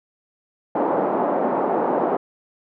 white band-pass noise, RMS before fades -21 dBFS, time 0.75-2.17 s, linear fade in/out 5 ms, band 230 to 860 Hz, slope 24 dB/octave, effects none

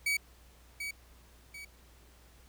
40% pulse tone with echo, 2270 Hz, C#7, 41 cents sharp, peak -27 dBFS, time 0.06-0.17 s, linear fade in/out 5 ms, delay 740 ms, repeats 2, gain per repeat -8 dB, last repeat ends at 1.65 s, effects added 60 Hz sine -58 dBFS peak until 2.48 s + pink hiss -62 dBFS RMS until 2.48 s

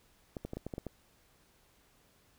clicks, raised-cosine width 2 ms, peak -25 dBFS, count 8, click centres 0.368 / 0.45 / 0.534 / 0.57 / 0.666 / 0.738 / 0.781 / 0.867 s, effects pink hiss -67 dBFS RMS until 2.38 s

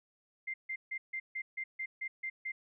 sine tone bursts, 2093 Hz, C7, in tune, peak -35 dBFS, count 10, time 0.47-2.52 s, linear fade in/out 10 ms, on 70 ms, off 150 ms, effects none

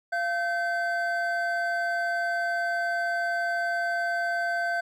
triangle tone pair together, 690.7 / 1542 Hz, F5 / G6, -19 / -29 cents, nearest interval octave + major second, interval 1390 cents, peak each -26 dBFS, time 0.12-4.81 s, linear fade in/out 10 ms, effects none

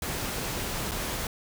pink noise with dropouts, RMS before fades -32 dBFS, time 0.02-1.27 s, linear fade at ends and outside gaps 2 ms, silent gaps 0.912-0.917 s, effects none

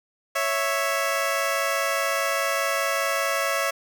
15% pulse tone pair together, 554.4 / 659.3 Hz, C#5 / E5, 0 / 0 cents, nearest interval minor third, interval 300 cents, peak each -19 dBFS, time 0.35-3.71 s, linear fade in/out 10 ms, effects none

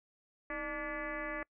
sine tone with frequency modulation, 1162 Hz, D6, 19 cents flat, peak -36 dBFS, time 0.5-1.43 s, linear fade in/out 2 ms, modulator 282 Hz, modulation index 3.4, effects noise-tail reverb RT60 0.1 s tail -26 dB re dry

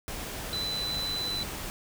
sine tone in noise, 4000 Hz, B7, 21 cents sharp, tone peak -30 dBFS, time 0.53-1.43 s, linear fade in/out 0 ms, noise pink, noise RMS -37 dBFS, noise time 0.08-1.7 s, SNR +4 dB, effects none

